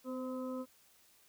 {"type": "harmonic tone with a mistuned harmonic", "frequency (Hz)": 255.6, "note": "C4", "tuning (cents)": -40, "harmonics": [1, 2, 4, 5], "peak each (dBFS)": [-39, -42, -51, -51], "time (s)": [0.04, 0.66], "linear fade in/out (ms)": 50, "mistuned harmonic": 2, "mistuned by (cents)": 21, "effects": ["white hiss -66 dBFS RMS until 1.28 s"]}